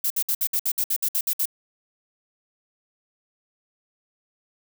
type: noise bursts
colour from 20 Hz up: violet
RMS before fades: -23 dBFS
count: 12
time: 0.04-1.456 s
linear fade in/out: 5 ms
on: 63 ms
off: 60 ms
effects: none